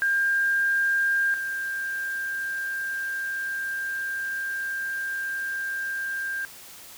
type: tone pair in turn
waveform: sine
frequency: 1600 / 1591.6 Hz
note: G6 / G6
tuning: +35 / +26 cents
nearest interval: unison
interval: 9 cents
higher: first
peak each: -20 / -27 dBFS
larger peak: first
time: 0.02-1.34 / 1.34-6.45 s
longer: second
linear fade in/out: 0 ms
effects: white hiss -45 dBFS RMS until 6.97 s